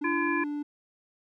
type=tone; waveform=triangle; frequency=293.2 Hz; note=D4; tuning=3 cents flat; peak=-28 dBFS; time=0.01-0.63 s; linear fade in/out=10 ms
type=harmonic tone; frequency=340 Hz; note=F4; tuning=46 cents flat; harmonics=1 / 3 / 5 / 7; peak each=-30 / -31 / -31 / -34 dBFS; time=0.04-0.44 s; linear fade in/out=5 ms
effects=none